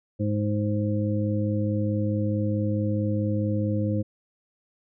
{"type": "harmonic tone", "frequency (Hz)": 104.6, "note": "G#2", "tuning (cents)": 13, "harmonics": [1, 2, 3, 5], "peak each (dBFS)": [-25, -28, -30, -32], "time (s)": [0.19, 4.03], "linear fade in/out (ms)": 20, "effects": []}